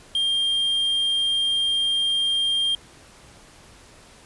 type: tone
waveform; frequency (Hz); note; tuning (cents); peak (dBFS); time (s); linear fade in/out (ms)
triangle; 3200; G7; +35; -18; 0.15-2.75; 2
effects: pink hiss -49 dBFS RMS until 4.25 s + resampled to 24000 Hz